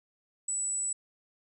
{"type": "tone", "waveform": "sine", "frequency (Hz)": 7902, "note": "B8", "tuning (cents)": 0, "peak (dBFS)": -29, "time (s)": [0.48, 0.93], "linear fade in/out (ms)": 5, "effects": []}